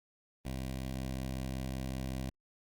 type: tone with notch filter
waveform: 15% pulse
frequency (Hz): 65.3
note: C2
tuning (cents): -3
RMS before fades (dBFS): -38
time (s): 0.45-2.3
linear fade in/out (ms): 5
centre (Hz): 1300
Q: 1.5
effects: Opus 32 kbps